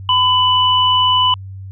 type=tone pair together; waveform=sine; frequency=1009.1 / 2977 Hz; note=B5 / F#7; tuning=+37 / +10 cents; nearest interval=octave + perfect fifth; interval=1873 cents; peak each=-13 dBFS; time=0.09-1.34 s; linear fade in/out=2 ms; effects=added 96 Hz sine -28 dBFS peak until 1.71 s